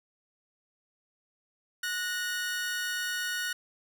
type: tone pair together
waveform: sawtooth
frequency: 1466 / 1849.7 Hz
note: F#6 / A#6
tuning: -16 / -14 cents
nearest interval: major third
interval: 402 cents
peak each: -28 / -33 dBFS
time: 1.83-3.53 s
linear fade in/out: 5 ms
effects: none